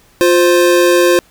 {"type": "tone pair together", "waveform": "square", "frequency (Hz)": [352.1, 521.3], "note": ["F4", "C5"], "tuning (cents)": [14, -6], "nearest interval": "perfect fifth", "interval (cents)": 680, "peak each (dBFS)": [-10, -12], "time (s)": [0.21, 1.19], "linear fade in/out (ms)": 0, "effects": ["pink hiss -49 dBFS RMS until 1.3 s"]}